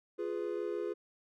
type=chord; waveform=triangle; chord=F diminished; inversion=none; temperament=equal with one note detuned; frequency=349.2 / 415.3 / 497.6 Hz; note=F4 / Ab4 / Cb5; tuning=0 / 0 / +13 cents; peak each=-36 / -35 / -39 dBFS; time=0.18-0.94 s; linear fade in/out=20 ms; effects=none